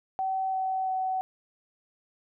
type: tone with pitch steps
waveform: sine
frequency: 763 / 758.2 / 753.4 Hz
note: G5 / F#5 / F#5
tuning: -47 / +42 / +31 cents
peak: -26 dBFS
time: 0.19-1.21 s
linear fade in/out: 0 ms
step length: 340 ms
effects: none